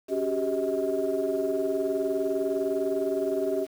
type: tone cluster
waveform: sine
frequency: 278.5 / 380.1 / 399.8 / 636 Hz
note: C#4 / F#4 / G4 / D#5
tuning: +8 / +47 / +34 / +38 cents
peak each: -32 / -28 / -29 / -29 dBFS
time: 0.08-3.67 s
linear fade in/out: 50 ms
effects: tanh soft clip ceiling -17 dBFS + 8-bit